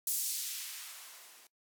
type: noise with band-pass filter sweep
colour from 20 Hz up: violet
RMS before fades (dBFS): -40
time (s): 0.07-1.47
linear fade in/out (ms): 2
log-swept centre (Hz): 8800 to 280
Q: 0.73
effects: noise-tail reverb RT60 0.1 s tail -19 dB re dry